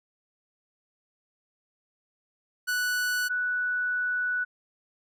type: tone pair in turn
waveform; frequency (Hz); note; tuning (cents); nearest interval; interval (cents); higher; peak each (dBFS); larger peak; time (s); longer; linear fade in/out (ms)
45% pulse / sine; 1480 / 1480; F#6 / F#6; 0 / 0; unison; 0; neither; -25; neither; 2.67-3.29 / 3.29-4.45; second; 20
effects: none